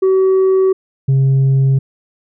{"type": "tone pair in turn", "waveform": "sine", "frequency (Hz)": [379.7, 134.9], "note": ["F#4", "C#3"], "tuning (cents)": [45, -47], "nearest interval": "octave + tritone", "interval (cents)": 1792, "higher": "first", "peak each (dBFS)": -6, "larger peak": "neither", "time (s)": [[0.02, 0.73], [1.08, 1.79]], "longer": "neither", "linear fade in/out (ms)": 10, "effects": ["tanh soft clip ceiling -8 dBFS"]}